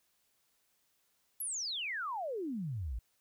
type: exponential sweep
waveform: sine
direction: down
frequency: 11840 to 51.2 Hz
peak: -35 dBFS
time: 1.4-2.99 s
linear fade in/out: 5 ms
effects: white hiss -75 dBFS RMS until 3.2 s

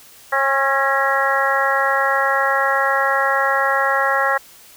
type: harmonic tone with a mistuned harmonic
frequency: 272 Hz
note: C#4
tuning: 33 cents flat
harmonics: 2 / 3 / 4 / 5 / 6 / 7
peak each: -22 / -22 / -22 / -22 / -22 / -22 dBFS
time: 0.32-4.38 s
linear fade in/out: 10 ms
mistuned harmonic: 6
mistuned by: +25 cents
effects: white hiss -45 dBFS RMS until 4.76 s

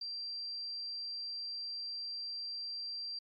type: tone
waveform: sine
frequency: 4717 Hz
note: D8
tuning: 7 cents sharp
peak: -38 dBFS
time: 0.01-3.19 s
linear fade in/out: 5 ms
effects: MP3 32 kbps

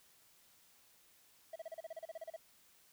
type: tone bursts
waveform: triangle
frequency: 651 Hz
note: E5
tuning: 22 cents flat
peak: -40 dBFS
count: 14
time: 1.53-2.364 s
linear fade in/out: 5 ms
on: 28 ms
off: 34 ms
effects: white hiss -67 dBFS RMS until 2.92 s

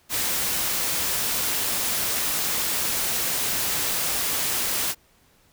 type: noise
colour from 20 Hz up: white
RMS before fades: -25 dBFS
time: 0.09-4.95 s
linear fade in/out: 50 ms
effects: pink hiss -60 dBFS RMS until 5.52 s

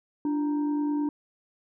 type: tone with frequency modulation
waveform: sine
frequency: 293.7 Hz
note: D4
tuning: in tune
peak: -24 dBFS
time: 0.25-1.09 s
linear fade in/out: 2 ms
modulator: 637 Hz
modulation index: 0.37
effects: none

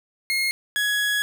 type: tone pair in turn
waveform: 30% pulse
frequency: 2150 / 1674.6 Hz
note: C7 / G#6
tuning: +47 / +14 cents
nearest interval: major third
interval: 433 cents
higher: first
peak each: -18 dBFS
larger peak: neither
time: 0.3-0.51 / 0.76-1.22 s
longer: second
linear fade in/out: 0 ms
effects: none

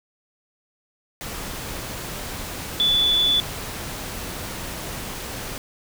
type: tone in noise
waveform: sine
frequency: 3464 Hz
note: A7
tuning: 28 cents flat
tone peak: -16 dBFS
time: 2.8-3.4 s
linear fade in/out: 0 ms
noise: pink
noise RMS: -32 dBFS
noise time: 1.21-5.58 s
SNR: +13 dB
effects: none

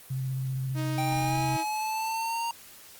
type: tone with vibrato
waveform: sine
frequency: 131.6 Hz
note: C3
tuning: 10 cents sharp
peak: -28 dBFS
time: 0.1-1.57 s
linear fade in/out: 10 ms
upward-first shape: sine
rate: 15 Hz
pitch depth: 19 cents each way
type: tone with pitch glide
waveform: sawtooth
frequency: 312.6 to 321.4 Hz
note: D#4 to E4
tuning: +8 to -44 cents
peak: -28 dBFS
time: 0.74-1.65 s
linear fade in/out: 50 ms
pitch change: +48 cents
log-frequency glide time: 1.25-1.38 s
type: linear sweep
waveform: square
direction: up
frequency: 784 to 932.3 Hz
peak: -29 dBFS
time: 0.98-2.51 s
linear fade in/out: 2 ms
effects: white hiss -50 dBFS RMS until 2.99 s + Opus 32 kbps

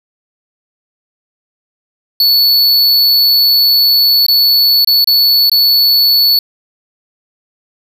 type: tone with dropouts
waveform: square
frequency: 4435 Hz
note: C#8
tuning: in tune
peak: -7 dBFS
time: 2.2-6.39 s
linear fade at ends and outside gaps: 2 ms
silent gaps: 4.265-4.283 / 4.847-4.873 / 5.044-5.073 / 5.497-5.516 s
effects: none

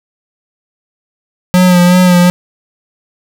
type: tone with vibrato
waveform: square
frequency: 179.5 Hz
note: F3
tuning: 48 cents sharp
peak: -5 dBFS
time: 1.54-2.3 s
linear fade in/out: 0 ms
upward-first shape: sine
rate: 2.7 Hz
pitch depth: 32 cents each way
effects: none

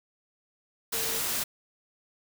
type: tone in noise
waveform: sine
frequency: 452.3 Hz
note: A4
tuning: 48 cents sharp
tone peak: -39 dBFS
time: 0.93-1.2 s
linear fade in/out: 10 ms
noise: white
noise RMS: -30 dBFS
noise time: 0.92-1.44 s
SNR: -12 dB
effects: none

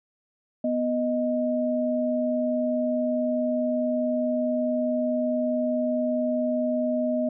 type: tone pair together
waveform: sine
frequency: 247 / 622.3 Hz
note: B3 / D#5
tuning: 0 / 0 cents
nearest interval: octave + major third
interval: 1600 cents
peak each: -25 dBFS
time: 0.64-7.29 s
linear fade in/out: 5 ms
effects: none

